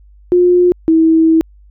sine tone pair in turn, 356.3 / 323.3 Hz, F4 / E4, +35 / -34 cents, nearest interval major second, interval 169 cents, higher first, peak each -6 dBFS, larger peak neither, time 0.32-0.72 / 0.88-1.41 s, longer second, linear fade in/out 0 ms, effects added 50 Hz sine -40 dBFS peak until 1.7 s

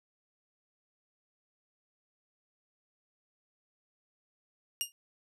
15% pulse tone with exponential decay, 2830 Hz, F7, 22 cents sharp, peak -19 dBFS, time 4.81-4.92 s, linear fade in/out 0 ms, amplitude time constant 23 ms, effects none

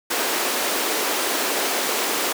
pink high-pass noise, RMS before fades -23 dBFS, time 0.1-2.33 s, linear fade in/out 10 ms, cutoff 310 Hz, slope 24 dB/octave, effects none

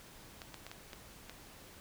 clicks, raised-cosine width 0.2 ms, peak -28 dBFS, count 6, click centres 0.418 / 0.543 / 0.666 / 0.715 / 0.932 / 1.296 s, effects pink hiss -55 dBFS RMS until 1.8 s

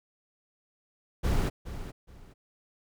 brown noise with echo, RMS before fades -26 dBFS, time 1.23-1.5 s, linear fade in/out 20 ms, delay 420 ms, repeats 2, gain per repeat -12 dB, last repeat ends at 2.34 s, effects none

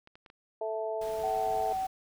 clicks, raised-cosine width 0.3 ms, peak -36 dBFS, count 4, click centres 0.074 / 0.155 / 0.262 / 0.301 s
harmonic tone, 219.4 Hz, A3, 5 cents flat, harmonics 2 / 3 / 4, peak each -35 / -33 / -40 dBFS, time 0.61-1.73 s, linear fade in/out 5 ms
pink noise, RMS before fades -48 dBFS, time 1.01-1.87 s, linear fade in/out 5 ms
sine tone, 760 Hz, F#5, 46 cents sharp, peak -29 dBFS, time 1.23-1.87 s, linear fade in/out 10 ms
effects none

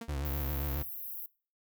sawtooth tone with exponential decay, 230 Hz, A#3, 23 cents flat, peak -33 dBFS, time 0.01-0.13 s, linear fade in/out 5 ms, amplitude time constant 25 ms
35% pulse tone with vibrato, 70.9 Hz, C#2, 40 cents sharp, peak -31 dBFS, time 0.08-0.83 s, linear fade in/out 10 ms, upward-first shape sine, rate 7.4 Hz, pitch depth 86 cents each way
pink high-pass noise, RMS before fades -41 dBFS, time 0.25-1.26 s, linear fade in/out 2 ms, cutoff 12000 Hz, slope 96 dB/octave
effects noise-tail reverb RT60 0.4 s tail -23 dB re dry

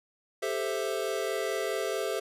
square chord, A minor seventh, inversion third, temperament equal with one note detuned, 395.4 / 440 / 523.3 / 659.3 Hz, G4 / A4 / C5 / E5, +15 / 0 / 0 / 0 cents, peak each -35 / -35 / -36 / -36 dBFS, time 0.42-2.2 s, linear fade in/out 10 ms, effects resampled to 32000 Hz + 11-bit

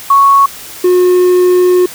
sine / triangle tone pair in turn, 1108.7 / 361.3 Hz, C#6 / F#4, 0 / -41 cents, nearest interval octave + perfect fifth, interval 1941 cents, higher first, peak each -3 dBFS, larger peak neither, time 0.1-0.46 / 0.84-1.86 s, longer second, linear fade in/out 5 ms, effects white hiss -29 dBFS RMS until 1.94 s

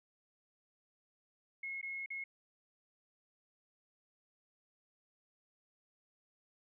sine tone with dropouts, 2169 Hz, C#7, 38 cents flat, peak -39 dBFS, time 1.63-2.24 s, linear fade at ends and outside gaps 5 ms, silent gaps 1.814-1.828 / 2.061-2.103 s, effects none

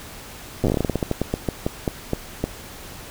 slowing click train, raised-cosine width 2 ms, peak -7 dBFS, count 22, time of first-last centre 0.64-2.44 s, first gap 8 ms, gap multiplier 1.2, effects pink hiss -39 dBFS RMS until 3.1 s

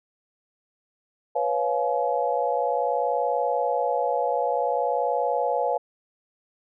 sine chord, C# dominant seventh, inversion third, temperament equal with one note detuned, 493.9 / 554.4 / 698.5 / 847.6 Hz, B4 / C#5 / E#5 / G#5, 0 / 0 / 0 / +35 cents, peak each -27 dBFS, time 1.35-5.78 s, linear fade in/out 10 ms, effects none

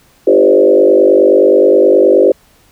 sine tone with frequency modulation, 451.8 Hz, A4, 46 cents sharp, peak -4 dBFS, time 0.27-2.32 s, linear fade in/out 5 ms, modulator 49.5 Hz, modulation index 2.4, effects pink hiss -49 dBFS RMS until 2.71 s

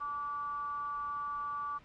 sine tone with amplitude modulation, 1158 Hz, D6, 25 cents flat, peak -32 dBFS, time 0-1.79 s, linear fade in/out 20 ms, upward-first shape sine, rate 287 Hz, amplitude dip 55%, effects pink hiss -59 dBFS RMS until 1.84 s + low-pass 3000 Hz 12 dB/octave

